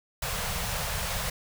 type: band-stop noise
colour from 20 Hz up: pink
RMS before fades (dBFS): -31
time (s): 0.22-1.3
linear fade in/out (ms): 5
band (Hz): 190 to 470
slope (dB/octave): 48
effects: none